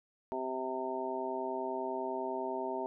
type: harmonic tone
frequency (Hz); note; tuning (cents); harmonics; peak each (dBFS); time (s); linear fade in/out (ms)
130; C3; -11; 2 / 3 / 4 / 5 / 6 / 7; -43 / -38 / -48 / -39 / -47 / -39; 0.32-2.86; 0
effects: none